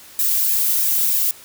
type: noise with flanger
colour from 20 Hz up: violet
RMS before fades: -18 dBFS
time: 0.19-1.31 s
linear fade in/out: 2 ms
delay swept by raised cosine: 1.4 to 2.8 ms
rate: 3.1 Hz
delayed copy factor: -0.8
effects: white hiss -43 dBFS RMS until 1.44 s